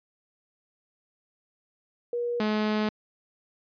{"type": "tone pair in turn", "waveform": ["sine", "sawtooth"], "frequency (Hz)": [479, 213.4], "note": ["A#4", "G#3"], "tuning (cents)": [47, 47], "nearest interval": "octave + major second", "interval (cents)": 1400, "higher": "first", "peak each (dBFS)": [-26, -20], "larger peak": "second", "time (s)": [[2.13, 2.4], [2.4, 2.89]], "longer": "second", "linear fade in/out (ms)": 2, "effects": ["resampled to 11025 Hz"]}